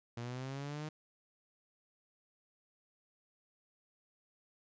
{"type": "linear sweep", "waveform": "sawtooth", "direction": "up", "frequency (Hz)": [116.54, 155.56], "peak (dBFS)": -36, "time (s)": [0.17, 0.89], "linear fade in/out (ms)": 5, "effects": ["resampled to 16000 Hz"]}